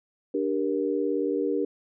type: chord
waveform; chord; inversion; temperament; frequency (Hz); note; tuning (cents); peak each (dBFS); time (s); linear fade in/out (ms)
sine; G minor; second; just; 294 / 392 / 470.4; D4 / G4 / Bb4; +2 / 0 / +16; -28; 0.34-1.65; 5
effects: none